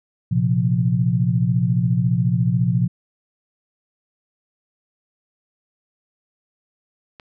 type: chord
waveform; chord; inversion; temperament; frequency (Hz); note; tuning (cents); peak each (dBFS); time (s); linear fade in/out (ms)
sine; Bb suspended second; none; equal; 116.54 / 130.81 / 174.61; Bb2 / C3 / F3; 0 / 0 / 0; -20; 0.31-2.88; 10
type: click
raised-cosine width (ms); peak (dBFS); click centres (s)
0.3; -24; 7.198
effects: none